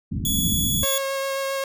white low-pass noise, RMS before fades -26 dBFS, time 0.11-0.85 s, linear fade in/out 10 ms, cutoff 260 Hz, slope 48 dB/octave
10% pulse tone, 3391 Hz, G#7, 35 cents sharp, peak -14 dBFS, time 0.25-0.98 s, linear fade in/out 2 ms
sawtooth tone with vibrato, 544 Hz, C#5, 33 cents flat, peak -20 dBFS, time 0.83-1.64 s, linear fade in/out 2 ms, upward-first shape sine, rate 7.5 Hz, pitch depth 10 cents each way
effects none

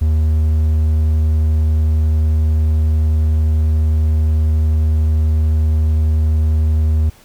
triangle tone, 77.8 Hz, D#2, in tune, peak -9 dBFS, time 0.01-7.1 s, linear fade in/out 10 ms, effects pink hiss -47 dBFS RMS until 7.24 s

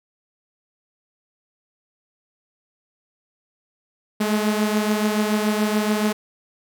sawtooth beating tone pair, 210.7 / 217.7 Hz, G#3 / A3, +25 / -18 cents, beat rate 7 Hz, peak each -16 / -21 dBFS, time 4.2-6.13 s, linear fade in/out 10 ms, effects none

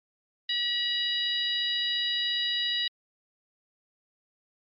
harmonic tone with a mistuned harmonic, 963 Hz, B5, 44 cents flat, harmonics 2 / 3 / 4 / 5, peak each -34 / -31 / -28 / -36 dBFS, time 0.49-2.88 s, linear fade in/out 5 ms, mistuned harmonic 3, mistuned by +17 cents, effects MP3 32 kbps

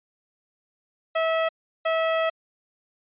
sawtooth tone pair in turn, 649 / 649 Hz, E5 / E5, -27 / -27 cents, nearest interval unison, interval 0 cents, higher neither, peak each -17 dBFS, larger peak neither, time 1.15-1.49 / 1.85-2.3 s, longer second, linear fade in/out 10 ms, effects resampled to 8000 Hz

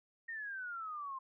sine exponential sweep, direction down, 1864.7 to 1043 Hz, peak -40 dBFS, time 0.28-1.19 s, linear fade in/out 10 ms, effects none

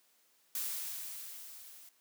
blue noise with level ramp, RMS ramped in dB -36 to -55 dBFS, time 0.55-1.89 s, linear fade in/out 2 ms, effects white hiss -70 dBFS RMS until 2 s + high-pass 200 Hz 12 dB/octave

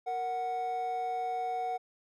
triangle tone pair together, 466.2 / 740 Hz, A#4 / F#5, 0 / 0 cents, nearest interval minor sixth, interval 800 cents, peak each -37 / -29 dBFS, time 0.06-1.78 s, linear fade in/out 20 ms, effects tanh soft clip ceiling -23 dBFS

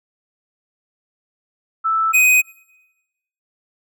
sine / square tone pair in turn, 1318.5 / 2503 Hz, E6 / D#7, 0 / +10 cents, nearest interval major seventh, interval 1110 cents, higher second, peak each -15 / -11 dBFS, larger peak second, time 1.84-2.13 / 2.13-2.42 s, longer neither, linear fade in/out 20 ms, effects noise-tail reverb RT60 1.0 s tail -24 dB re dry

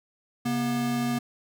square tone pair together, 134.9 / 240.4 Hz, C#3 / B3, -47 / -46 cents, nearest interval minor seventh, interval 1001 cents, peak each -34 / -26 dBFS, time 0.45-1.19 s, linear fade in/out 10 ms, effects none

